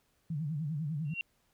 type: tone with vibrato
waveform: sine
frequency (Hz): 152.8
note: D#3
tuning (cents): -31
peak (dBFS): -32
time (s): 0.3-1.14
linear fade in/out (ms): 5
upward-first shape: sine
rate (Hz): 10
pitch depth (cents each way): 150
type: tone with exponential growth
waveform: sine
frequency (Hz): 2750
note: F7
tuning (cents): -27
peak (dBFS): -28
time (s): 1.05-1.21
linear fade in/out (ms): 1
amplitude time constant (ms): 34
effects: pink hiss -73 dBFS RMS until 1.53 s